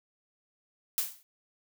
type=noise with exponential decay; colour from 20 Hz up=blue; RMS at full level=-26 dBFS; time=0.98-1.23 s; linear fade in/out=0 ms; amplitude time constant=54 ms; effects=none